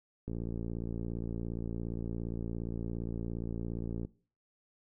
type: click train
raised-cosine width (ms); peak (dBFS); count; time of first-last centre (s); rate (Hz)
3; -25; 217; 0.28-4.05; 57.3
effects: noise-tail reverb RT60 0.4 s tail -20 dB re dry